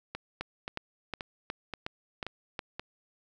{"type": "two click trains", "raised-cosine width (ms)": 0.3, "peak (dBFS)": [-20, -18], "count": [6, 7], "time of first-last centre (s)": [[0.15, 2.796], [0.41, 2.592]], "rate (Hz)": [1.89, 2.75], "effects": []}